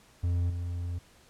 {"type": "tone with level steps", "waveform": "triangle", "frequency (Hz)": 87.31, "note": "F2", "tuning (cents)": 0, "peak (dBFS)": [-23, -29], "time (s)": [0.23, 0.99], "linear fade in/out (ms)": 10, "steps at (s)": 0.5, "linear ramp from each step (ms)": 2, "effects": ["pink hiss -59 dBFS RMS until 1.29 s", "low-pass 11000 Hz 12 dB/octave"]}